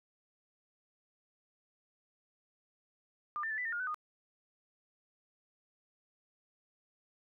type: tone with pitch steps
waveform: sine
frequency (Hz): 1201 / 1789 / 1745 / 1987 / 1817 / 1422 / 1506 / 1230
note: D6 / A6 / A6 / B6 / A#6 / F6 / F#6 / D#6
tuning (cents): +38 / +28 / -15 / +10 / -45 / +31 / +30 / -20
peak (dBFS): -34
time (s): 3.36-3.944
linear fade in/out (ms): 0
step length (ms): 73
effects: none